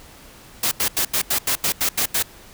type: noise bursts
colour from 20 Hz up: white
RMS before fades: -20 dBFS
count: 10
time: 0.63-2.226 s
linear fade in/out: 5 ms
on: 84 ms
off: 84 ms
effects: pink hiss -45 dBFS RMS until 2.53 s